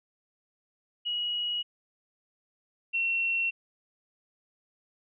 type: tone pair in turn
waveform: sine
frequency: 2906 / 2720 Hz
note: F#7 / F7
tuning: -32 / -46 cents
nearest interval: minor second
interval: 114 cents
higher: first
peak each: -28 / -25 dBFS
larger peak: second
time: 1.05-1.63 / 2.93-3.51 s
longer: neither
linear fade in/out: 20 ms
effects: none